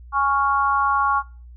sine chord, Db major, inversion second, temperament equal, 830.6 / 1108.7 / 1396.9 Hz, Ab5 / Db6 / F6, 0 / 0 / 0 cents, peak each -23 / -18 / -24 dBFS, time 0.12-1.23 s, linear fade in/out 50 ms, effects noise-tail reverb RT60 0.4 s tail -23 dB re dry + added 60 Hz sine -39 dBFS peak until 1.56 s

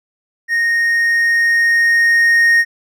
triangle tone with level ramp, 1857 Hz, A#6, 7 cents flat, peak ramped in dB -11 to -6 dBFS, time 0.48-2.65 s, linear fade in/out 50 ms, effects none

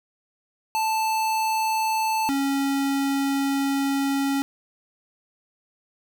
square tone pair in turn, 880 / 276 Hz, A5 / C#4, 0 / -7 cents, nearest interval octave + minor sixth, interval 2007 cents, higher first, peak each -22 dBFS, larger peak neither, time 0.75-2.29 / 2.29-4.42 s, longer second, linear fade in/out 0 ms, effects none

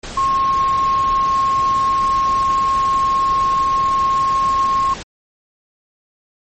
sine tone in noise, 1079 Hz, C#6, 47 cents flat, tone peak -13 dBFS, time 0.17-4.94 s, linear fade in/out 5 ms, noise pink, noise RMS -30 dBFS, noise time 0.03-5.03 s, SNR +14 dB, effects MP3 32 kbps

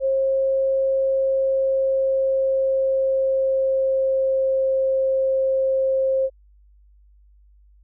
sine tone with pitch glide, 536 to 531.4 Hz, C5 to C5, +42 to +27 cents, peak -17 dBFS, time 0-6.3 s, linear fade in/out 50 ms, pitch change -15 cents, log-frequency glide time 0.81-4.69 s, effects added 50 Hz sine -50 dBFS peak until 7.83 s

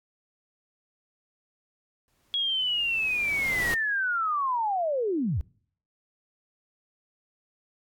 pink noise with exponential growth, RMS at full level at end -32 dBFS, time 2.08-3.74 s, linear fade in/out 0 ms, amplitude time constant 360 ms
sine linear sweep, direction down, 3331 to 58.27 Hz, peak -24 dBFS, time 2.34-5.41 s, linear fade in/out 0 ms
effects noise-tail reverb RT60 0.6 s tail -26 dB re dry + AAC 64 kbps

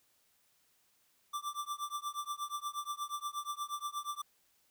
square tone with tremolo, 1174.7 Hz, D6, in tune, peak -34 dBFS, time 1.33-4.22 s, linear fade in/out 10 ms, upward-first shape triangle, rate 8.4 Hz, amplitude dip 100%, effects white hiss -72 dBFS RMS until 4.7 s

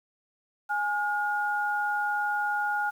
sine tone pair together, 830.6 / 1428.5 Hz, G#5 / F6, 0 / +39 cents, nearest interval major sixth, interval 939 cents, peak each -28 dBFS, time 0.69-2.91 s, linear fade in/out 20 ms, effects 9-bit

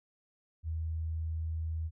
sine tone, 80.5 Hz, E2, 41 cents flat, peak -32 dBFS, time 0.63-1.91 s, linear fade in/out 50 ms, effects none

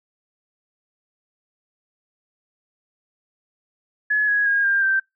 sine tone with pitch steps, 1700 / 1665 / 1630.7 / 1597.2 / 1564.3 Hz, G#6 / G#6 / G#6 / G6 / G6, +40 / +4 / -32 / +32 / -4 cents, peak -16 dBFS, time 4.1-5 s, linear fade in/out 10 ms, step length 180 ms, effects noise-tail reverb RT60 0.2 s tail -26 dB re dry

